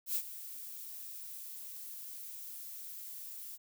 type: noise with ADSR envelope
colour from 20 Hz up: violet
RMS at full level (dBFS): -32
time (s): 0.06-3.58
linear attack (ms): 95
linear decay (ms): 67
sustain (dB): -14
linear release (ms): 35
effects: none